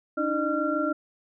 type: tone cluster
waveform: sine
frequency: 290.3 / 317.1 / 607 / 1373 Hz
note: D4 / D#4 / D#5 / F6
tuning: -20 / +33 / -43 / -30 cents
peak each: -29 dBFS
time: 0.17-0.93 s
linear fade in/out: 10 ms
effects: none